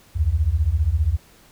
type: beating tone pair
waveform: sine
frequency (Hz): 69.3 / 84.3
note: C#2 / E2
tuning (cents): 0 / +39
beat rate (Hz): 15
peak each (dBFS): -20 / -19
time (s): 0.15-1.17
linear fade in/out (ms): 20
effects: pink hiss -52 dBFS RMS until 1.51 s